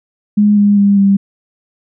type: tone with pitch steps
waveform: sine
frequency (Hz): 207.7 / 204.2 / 200.9 / 197.52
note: G#3 / G#3 / G3 / G3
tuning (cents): 0 / -29 / +43 / +13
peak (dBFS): -6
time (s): 0.37-1.17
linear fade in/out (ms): 10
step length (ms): 200
effects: none

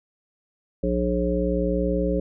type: harmonic tone with a mistuned harmonic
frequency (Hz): 60.1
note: B1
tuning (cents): -46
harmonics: 1 / 3 / 5 / 7 / 9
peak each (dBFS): -27 / -26 / -28 / -28 / -26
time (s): 0.83-2.2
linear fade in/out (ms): 5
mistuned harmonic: 1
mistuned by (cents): -34
effects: none

